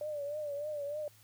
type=tone with vibrato; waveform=sine; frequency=588 Hz; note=D5; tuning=2 cents sharp; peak=-35 dBFS; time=0.01-1.08 s; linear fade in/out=2 ms; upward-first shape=triangle; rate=3.3 Hz; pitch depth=81 cents each way; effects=added 107 Hz sine -63 dBFS peak until 1.23 s + white hiss -63 dBFS RMS until 1.23 s